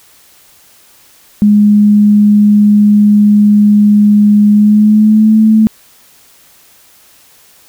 sine tone with pitch glide, 207.7 to 218.4 Hz, G#3 to A3, 0 to -13 cents, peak -3 dBFS, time 1.42-5.67 s, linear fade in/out 0 ms, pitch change +87 cents, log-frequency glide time 4.5-5.39 s, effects white hiss -44 dBFS RMS until 7.68 s

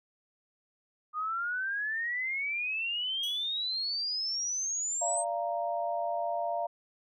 sine exponential sweep, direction up, 1218 to 8372 Hz, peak -30 dBFS, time 1.13-5.25 s, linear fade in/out 50 ms
sawtooth tone with exponential decay, 2985 Hz, F#7, 15 cents sharp, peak -33 dBFS, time 3.23-3.58 s, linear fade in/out 5 ms, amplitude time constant 75 ms
sine chord, Bb major, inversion first, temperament equal with one note detuned, 587.3 / 686.9 / 932.3 Hz, D5 / F5 / Bb5, 0 / -29 / 0 cents, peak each -36 / -31 / -37 dBFS, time 5.01-6.67 s, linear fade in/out 10 ms
effects none

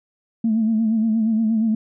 sine tone with vibrato, 221.9 Hz, A3, 15 cents sharp, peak -15 dBFS, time 0.44-1.75 s, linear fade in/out 5 ms, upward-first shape sine, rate 8.5 Hz, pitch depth 56 cents each way, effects tanh soft clip ceiling -11 dBFS

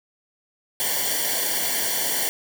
white noise with comb filter, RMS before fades -24 dBFS, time 0.8-2.29 s, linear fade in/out 0 ms, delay 0.78 ms, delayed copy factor -0.9, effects none

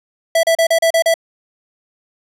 square tone bursts, 659.3 Hz, E5, in tune, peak -11 dBFS, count 7, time 0.35-1.141 s, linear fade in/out 5 ms, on 83 ms, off 35 ms, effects resampled to 32000 Hz + 8-bit

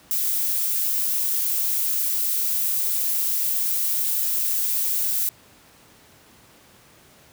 violet noise, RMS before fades -23 dBFS, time 0.11-5.29 s, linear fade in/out 0 ms, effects pink hiss -52 dBFS RMS until 7.32 s + high-pass 80 Hz 12 dB/octave

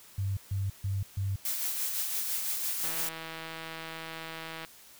sine tone bursts, 98 Hz, G2, in tune, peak -28 dBFS, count 4, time 0.18-1.36 s, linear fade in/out 5 ms, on 190 ms, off 140 ms
blue noise with tremolo, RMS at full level -31 dBFS, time 1.45-3.09 s, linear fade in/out 2 ms, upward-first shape sine, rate 5.9 Hz, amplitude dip 35%
click train, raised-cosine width 0.3 ms, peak -24 dBFS, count 294, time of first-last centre 2.84-4.649 s, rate 162 Hz
effects white hiss -54 dBFS RMS until 4.99 s

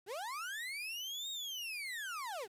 35% pulse linear two-way sweep, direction up then down, 344.7 to 3775 to 344.7 Hz, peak -38 dBFS, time 0.06-2.48 s, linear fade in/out 50 ms, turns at 1.3 s, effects resampled to 32000 Hz + 11-bit

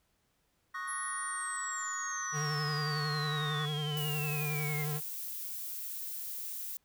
triangle chord, D# minor seventh, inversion third, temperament equal with one note detuned, 1103.6 / 1244.5 / 1480 / 1864.7 Hz, C#6 / D#6 / F#6 / A#6, -8 / 0 / 0 / 0 cents, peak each -39 / -42 / -43 / -39 dBFS, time 0.74-3.66 s, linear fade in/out 10 ms
sine exponential sweep, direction down, 10740 to 2071 Hz, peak -38 dBFS, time 0.87-4.85 s, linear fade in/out 20 ms
square tone with vibrato, 149.6 Hz, D3, 32 cents sharp, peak -34 dBFS, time 2.32-5.01 s, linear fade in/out 50 ms, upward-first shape sine, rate 11 Hz, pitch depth 44 cents each way
violet noise, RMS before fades -40 dBFS, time 3.97-6.77 s, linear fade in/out 0 ms
effects pink hiss -75 dBFS RMS until 6.84 s

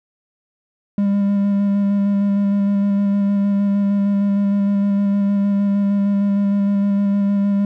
triangle tone with vibrato, 200.6 Hz, G3, 40 cents sharp, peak -12 dBFS, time 0.98-7.65 s, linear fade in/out 2 ms, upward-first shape square, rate 6.5 Hz, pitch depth 12 cents each way, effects none

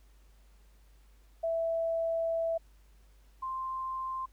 sine tone pair in turn, 660 / 1047.7 Hz, E5 / C6, +2 / +2 cents, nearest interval minor sixth, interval 800 cents, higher second, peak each -28 / -33 dBFS, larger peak first, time 1.43-2.58 / 3.42-4.26 s, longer first, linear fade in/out 10 ms, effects added 50 Hz sine -57 dBFS peak until 4.32 s + pink hiss -69 dBFS RMS until 4.32 s

